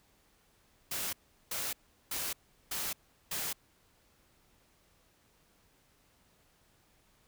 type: noise bursts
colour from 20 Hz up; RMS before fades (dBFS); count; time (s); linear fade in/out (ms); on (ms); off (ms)
white; -36; 5; 0.91-3.53; 5; 220; 380
effects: pink hiss -68 dBFS RMS until 7.27 s